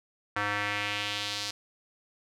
square tone with band-pass filter sweep, 103.1 Hz, G#2, 12 cents flat, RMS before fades -32 dBFS, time 0.36-1.51 s, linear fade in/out 5 ms, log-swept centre 1500 to 4800 Hz, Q 1.9, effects none

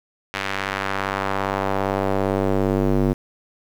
square tone with band-pass filter sweep, 48.77 Hz, G1, 8 cents flat, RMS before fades -22 dBFS, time 0.33-3.14 s, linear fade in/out 20 ms, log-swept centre 2200 to 290 Hz, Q 1.1, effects 7-bit

